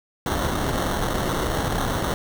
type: noise with sample-and-hold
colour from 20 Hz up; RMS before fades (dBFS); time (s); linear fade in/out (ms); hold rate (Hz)
pink; -24; 0.26-2.14; 2; 2450
effects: none